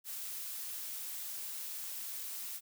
blue noise, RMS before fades -42 dBFS, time 0.04-2.61 s, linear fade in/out 50 ms, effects none

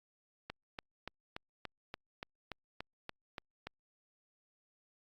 click train, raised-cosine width 0.3 ms, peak -25 dBFS, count 12, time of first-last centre 0.5-3.67 s, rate 3.47 Hz, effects Opus 48 kbps

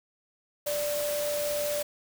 sine tone in noise, 587.3 Hz, D5, in tune, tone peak -28 dBFS, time 0.66-1.83 s, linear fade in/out 10 ms, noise white, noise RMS -35 dBFS, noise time 0.66-1.83 s, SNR +4 dB, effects none

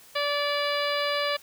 harmonic tone with a mistuned harmonic, 579 Hz, D5, 25 cents flat, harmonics 1 / 2 / 3 / 4 / 5 / 6 / 7 / 8, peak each -28 / -31 / -33 / -34 / -35 / -36 / -36 / -37 dBFS, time 0.15-1.37 s, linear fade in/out 10 ms, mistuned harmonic 8, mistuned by +65 cents, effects white hiss -52 dBFS RMS until 1.42 s

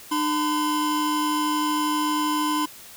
square tone pair together, 302.1 / 1016 Hz, D4 / B5, +49 / +49 cents, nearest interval octave + major sixth, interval 2100 cents, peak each -25 dBFS, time 0.11-2.66 s, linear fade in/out 10 ms, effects white hiss -44 dBFS RMS until 2.96 s

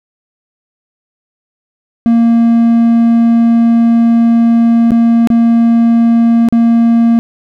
triangle tone with dropouts, 231.8 Hz, A#3, 10 cents flat, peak -3 dBFS, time 2.06-7.19 s, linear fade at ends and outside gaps 0 ms, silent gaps 4.907-4.918 / 5.273-5.302 / 6.487-6.525 s, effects none

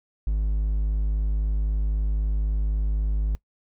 triangle tone, 51.91 Hz, G#1, in tune, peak -19 dBFS, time 0.27-3.35 s, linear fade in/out 0 ms, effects noise-tail reverb RT60 0.1 s tail -21 dB re dry

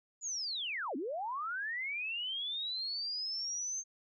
sine linear two-way sweep, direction down then up, 7020 to 240 to 6370 Hz, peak -35 dBFS, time 0.21-3.84 s, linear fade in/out 50 ms, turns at 0.96 s, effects none

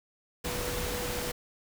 sine tone in noise, 489.8 Hz, B4, 14 cents flat, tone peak -37 dBFS, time 0.44-1.32 s, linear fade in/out 10 ms, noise pink, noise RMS -34 dBFS, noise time 0.44-1.32 s, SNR -6 dB, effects none

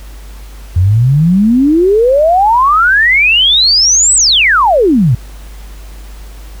sine exponential two-way sweep, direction up then down, 84.9 to 8220 to 108.9 Hz, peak -5 dBFS, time 0.76-5.15 s, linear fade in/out 5 ms, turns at 4.15 s, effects added 50 Hz sine -27 dBFS peak until 6.6 s + pink hiss -39 dBFS RMS until 6.6 s

